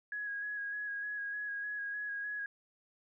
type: tone with vibrato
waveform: sine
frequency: 1661.2 Hz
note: G#6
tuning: in tune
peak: -36 dBFS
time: 0.12-2.46 s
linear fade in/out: 2 ms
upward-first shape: square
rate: 3.3 Hz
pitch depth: 18 cents each way
effects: none